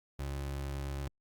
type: tone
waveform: 30% pulse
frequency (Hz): 69.3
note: C#2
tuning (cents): 0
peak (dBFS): -33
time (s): 0.19-1.08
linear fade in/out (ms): 5
effects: Opus 48 kbps